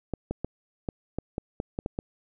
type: clicks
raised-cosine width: 2 ms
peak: -16 dBFS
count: 10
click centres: 0.137 / 0.31 / 0.446 / 0.888 / 1.186 / 1.381 / 1.601 / 1.789 / 1.861 / 1.989 s
effects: none